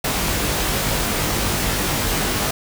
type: noise with comb filter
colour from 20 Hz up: pink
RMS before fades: -21 dBFS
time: 0.04-2.51 s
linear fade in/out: 5 ms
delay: 20 ms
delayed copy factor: +0.7
effects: none